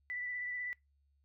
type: tone with vibrato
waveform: sine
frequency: 1975.5 Hz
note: B6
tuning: in tune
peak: -37 dBFS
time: 0.1-0.73 s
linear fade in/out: 0 ms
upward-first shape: sine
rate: 16 Hz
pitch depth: 19 cents each way
effects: noise-tail reverb RT60 0.2 s tail -23 dB re dry + added 70 Hz sine -70 dBFS peak until 1.24 s